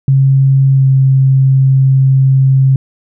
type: tone with pitch glide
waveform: sine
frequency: 135.3 to 133.75 Hz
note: C#3 to C3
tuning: -42 to +38 cents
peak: -5 dBFS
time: 0.08-2.76 s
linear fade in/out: 2 ms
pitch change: -20 cents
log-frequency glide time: 0.73-0.86 s
effects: none